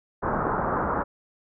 white low-pass noise, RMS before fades -26 dBFS, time 0.22-1.04 s, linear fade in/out 20 ms, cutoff 1400 Hz, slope 48 dB/octave, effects none

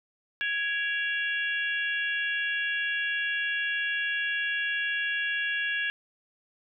harmonic tone with a mistuned harmonic, 554.4 Hz, C#5, in tune, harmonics 3 / 4 / 5 / 6, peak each -28 / -37 / -33 / -38 dBFS, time 0.41-5.9 s, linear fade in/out 0 ms, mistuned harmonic 4, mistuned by +82 cents, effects none

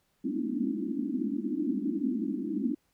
white band-pass noise, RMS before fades -31 dBFS, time 0.24-2.75 s, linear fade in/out 10 ms, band 200 to 330 Hz, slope 96 dB/octave, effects pink hiss -73 dBFS RMS until 2.93 s

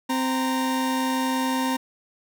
40% pulse tone pair together, 260.2 / 926 Hz, C4 / A#5, -9 / -12 cents, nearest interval octave + minor seventh, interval 2197 cents, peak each -23 / -26 dBFS, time 0.09-1.77 s, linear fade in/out 10 ms, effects none

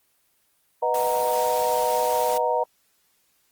sine chord, B major seventh, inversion none, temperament equal, 493.9 / 622.3 / 740 / 932.3 Hz, B4 / D#5 / F#5 / A#5, 0 / 0 / 0 / 0 cents, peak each -25 / -26 / -28 / -24 dBFS, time 0.82-2.64 s, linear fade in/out 10 ms
white noise, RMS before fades -34 dBFS, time 0.94-2.38 s, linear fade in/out 5 ms
effects white hiss -66 dBFS RMS until 3.51 s + Opus 24 kbps

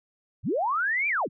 sine linear two-way sweep, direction up then down, 62 to 2409 to 74 Hz, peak -23 dBFS, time 0.43-1.29 s, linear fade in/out 50 ms, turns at 1.08 s, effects none

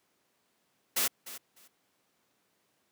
white noise with echo, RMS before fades -28 dBFS, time 0.96-1.08 s, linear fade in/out 10 ms, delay 300 ms, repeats 2, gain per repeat -15 dB, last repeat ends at 1.68 s, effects pink hiss -73 dBFS RMS until 2.91 s + high-pass 200 Hz 12 dB/octave

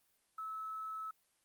sine tone with quantisation, 1300 Hz, E6, 24 cents flat, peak -40 dBFS, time 0.38-1.11 s, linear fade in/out 5 ms, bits 11, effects white hiss -75 dBFS RMS until 1.44 s + Opus 32 kbps

